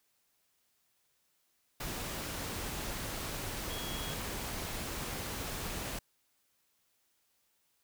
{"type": "tone in noise", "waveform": "sine", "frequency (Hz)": 3312, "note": "G#7", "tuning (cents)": -5, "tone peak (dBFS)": -44, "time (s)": [3.7, 4.14], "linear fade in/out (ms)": 5, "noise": "pink", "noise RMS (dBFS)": -39, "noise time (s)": [1.8, 5.99], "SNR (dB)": -8, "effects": ["white hiss -75 dBFS RMS until 7.83 s"]}